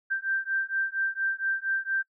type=beating tone pair; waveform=sine; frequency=1568 / 1572.3 Hz; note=G6 / G6; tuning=0 / +5 cents; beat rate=4.3 Hz; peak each=-29 dBFS; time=0.1-2.03 s; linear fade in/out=20 ms; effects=noise-tail reverb RT60 0.1 s tail -23 dB re dry